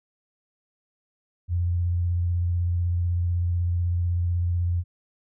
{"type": "tone with vibrato", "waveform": "sine", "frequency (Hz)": 87.31, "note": "F2", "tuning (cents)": 0, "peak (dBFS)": -21, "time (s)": [1.48, 4.84], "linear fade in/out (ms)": 50, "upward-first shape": "triangle", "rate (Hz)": 16, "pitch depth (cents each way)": 27, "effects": []}